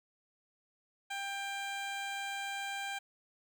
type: tone with notch filter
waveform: 15% pulse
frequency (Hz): 793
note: G5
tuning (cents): +20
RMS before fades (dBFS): -39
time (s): 1.1-2.99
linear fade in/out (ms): 10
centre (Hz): 12000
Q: 1.1
effects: none